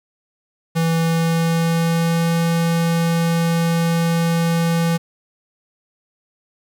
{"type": "tone with pitch glide", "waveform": "square", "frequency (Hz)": [164.81, 167.21], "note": ["E3", "E3"], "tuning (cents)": [0, 25], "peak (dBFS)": -16, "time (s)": [0.75, 4.98], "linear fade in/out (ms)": 20, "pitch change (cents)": 25, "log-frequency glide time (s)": [0.98, 2.36], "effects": ["8-bit"]}